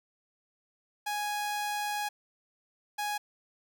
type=tone pair in turn; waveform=sawtooth; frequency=830.6 / 830.6 Hz; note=G#5 / G#5; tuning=0 / 0 cents; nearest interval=unison; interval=0 cents; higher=neither; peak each=-27 dBFS; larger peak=neither; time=1.06-2.09 / 2.98-3.18 s; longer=first; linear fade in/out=10 ms; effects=none